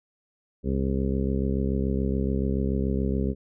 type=harmonic tone; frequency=67 Hz; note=C2; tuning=42 cents sharp; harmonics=1 / 2 / 3 / 4 / 5 / 6 / 7 / 8; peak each=-27 / -31 / -28 / -32 / -42 / -32 / -37 / -41 dBFS; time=0.63-3.35 s; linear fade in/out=50 ms; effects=none